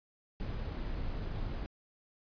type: noise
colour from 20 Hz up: brown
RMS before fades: -37 dBFS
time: 0.4-1.66 s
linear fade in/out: 0 ms
effects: resampled to 11025 Hz